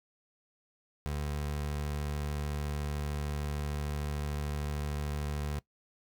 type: tone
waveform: 25% pulse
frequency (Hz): 73.42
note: D2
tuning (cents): 0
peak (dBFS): -29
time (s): 1.06-5.59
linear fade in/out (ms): 0
effects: noise-tail reverb RT60 0.1 s tail -20 dB re dry